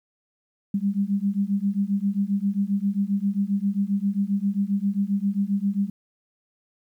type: beating tone pair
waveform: sine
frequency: 195.8 / 203.3 Hz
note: G3 / G#3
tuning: -2 / -37 cents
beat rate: 7.5 Hz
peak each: -24 dBFS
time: 0.74-5.9 s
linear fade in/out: 5 ms
effects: 10-bit